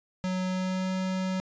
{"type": "tone with pitch glide", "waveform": "square", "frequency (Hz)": [185, 187.15], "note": ["F#3", "F#3"], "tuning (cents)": [0, 20], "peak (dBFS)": -28, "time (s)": [0.24, 1.4], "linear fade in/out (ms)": 0, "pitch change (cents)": 20, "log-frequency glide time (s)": [0.46, 0.92], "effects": ["resampled to 16000 Hz"]}